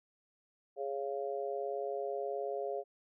harmonic tone, 138.59 Hz, C#3, in tune, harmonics 3 / 4 / 5, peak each -38 / -39 / -40 dBFS, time 0.76-2.84 s, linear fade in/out 50 ms, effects none

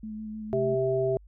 sine tone with vibrato, 215.9 Hz, A3, 33 cents flat, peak -34 dBFS, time 0.03-0.75 s, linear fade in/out 5 ms, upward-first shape square, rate 6.5 Hz, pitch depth 14 cents each way
harmonic tone, 130.81 Hz, C3, in tune, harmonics 1 / 3 / 5, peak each -32 / -25 / -28 dBFS, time 0.53-1.17 s, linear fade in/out 0 ms
effects added 50 Hz sine -49 dBFS peak until 1.27 s

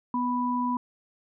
sine tone pair together, 246.9 / 987.6 Hz, B3 / B5, 0 / 0 cents, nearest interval 2 octaves, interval 2400 cents, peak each -27 dBFS, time 0.14-0.77 s, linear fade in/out 2 ms, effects none

